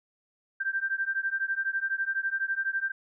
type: beating tone pair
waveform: sine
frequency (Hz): 1568 / 1580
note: G6 / G6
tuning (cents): 0 / +13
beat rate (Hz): 12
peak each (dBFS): -30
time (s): 0.6-2.92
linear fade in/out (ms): 10
effects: none